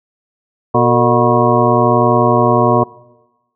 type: harmonic tone with a mistuned harmonic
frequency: 121.1 Hz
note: B2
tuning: 34 cents flat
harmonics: 1 / 2 / 3 / 4 / 5 / 6 / 8 / 9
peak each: -17 / -17 / -17 / -17 / -17 / -17 / -17 / -17 dBFS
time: 0.74-2.84 s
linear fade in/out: 10 ms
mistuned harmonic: 4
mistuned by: -110 cents
effects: noise-tail reverb RT60 1.0 s tail -21 dB re dry